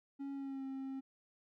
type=tone with pitch glide; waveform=triangle; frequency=277 to 267.7 Hz; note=C#4 to C4; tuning=-1 to +40 cents; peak=-38 dBFS; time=0.19-1.01 s; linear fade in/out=20 ms; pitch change=-59 cents; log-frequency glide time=0.33-0.64 s; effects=none